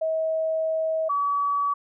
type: tone pair in turn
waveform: sine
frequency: 640 / 1140.4 Hz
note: D#5 / C#6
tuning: +49 / +49 cents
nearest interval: minor seventh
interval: 1000 cents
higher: second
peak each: -22 / -21 dBFS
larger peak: second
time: 0.01-1.09 / 1.09-1.74 s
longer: first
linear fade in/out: 10 ms
effects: none